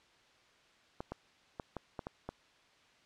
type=clicks; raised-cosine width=1 ms; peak=-25 dBFS; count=7; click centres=1.005 / 1.12 / 1.598 / 1.767 / 1.992 / 2.069 / 2.29 s; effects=white hiss -65 dBFS RMS until 3.05 s + low-pass 4000 Hz 12 dB/octave